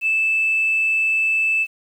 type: tone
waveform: sine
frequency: 2631 Hz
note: E7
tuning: 4 cents flat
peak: -15 dBFS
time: 0.01-1.67 s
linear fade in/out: 50 ms
effects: tanh soft clip ceiling -11 dBFS + 8-bit